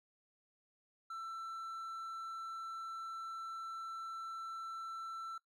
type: tone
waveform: triangle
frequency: 1336 Hz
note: E6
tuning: 23 cents sharp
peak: -40 dBFS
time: 1.1-5.38 s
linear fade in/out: 5 ms
effects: noise-tail reverb RT60 0.1 s tail -18 dB re dry